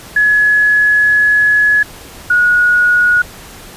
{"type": "tone pair in turn", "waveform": "sine", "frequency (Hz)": [1694, 1452.2], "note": ["G#6", "F#6"], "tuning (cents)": [34, -33], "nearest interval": "minor third", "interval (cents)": 267, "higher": "first", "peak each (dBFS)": -7, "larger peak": "neither", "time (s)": [[0.16, 1.83], [2.3, 3.22]], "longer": "first", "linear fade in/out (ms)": 5, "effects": ["pink hiss -34 dBFS RMS until 3.76 s", "resampled to 32000 Hz"]}